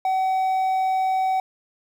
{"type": "tone", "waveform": "triangle", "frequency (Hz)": 757, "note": "F#5", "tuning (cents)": 39, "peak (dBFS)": -17, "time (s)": [0.05, 1.4], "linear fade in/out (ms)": 2, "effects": ["9-bit"]}